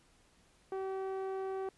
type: tone with low-pass filter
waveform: sawtooth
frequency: 383.1 Hz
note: G4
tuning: 40 cents flat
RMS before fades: -38 dBFS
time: 0.72-1.69 s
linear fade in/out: 2 ms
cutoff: 950 Hz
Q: 0.71
effects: pink hiss -67 dBFS RMS until 1.77 s + resampled to 24000 Hz